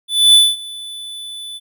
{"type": "tone with ADSR envelope", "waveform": "square", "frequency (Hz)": 3488, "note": "A7", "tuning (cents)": -16, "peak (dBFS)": -5, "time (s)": [0.08, 1.6], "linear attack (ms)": 260, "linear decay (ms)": 220, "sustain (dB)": -23, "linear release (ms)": 36, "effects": []}